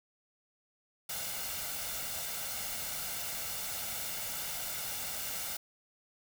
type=noise with comb filter; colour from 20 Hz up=white; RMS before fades=-38 dBFS; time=1.09-5.57 s; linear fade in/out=5 ms; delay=1.4 ms; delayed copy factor=+0.55; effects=none